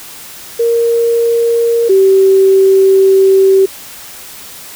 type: tone pair in turn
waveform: sine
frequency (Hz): 466 / 385.3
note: A#4 / G4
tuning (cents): -1 / -30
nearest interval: minor third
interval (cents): 329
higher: first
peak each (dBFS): -8 / -4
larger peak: second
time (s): 0.59-1.89 / 1.89-3.66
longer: second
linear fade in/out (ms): 10
effects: white hiss -31 dBFS RMS until 4.75 s